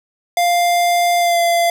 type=tone with pitch glide; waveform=square; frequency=698.5 to 686.1 Hz; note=F5 to F5; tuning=0 to -31 cents; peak=-13 dBFS; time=0.37-1.7 s; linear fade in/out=2 ms; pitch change=-31 cents; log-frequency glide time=1.18-1.39 s; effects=none